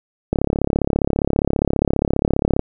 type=click train; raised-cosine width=2 ms; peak=-3 dBFS; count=80; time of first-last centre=0.33-2.594 s; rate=34.9 Hz; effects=none